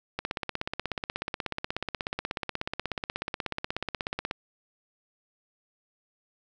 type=click train; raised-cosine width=0.3 ms; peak=-14 dBFS; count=69; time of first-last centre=0.19-4.311 s; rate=16.5 Hz; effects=none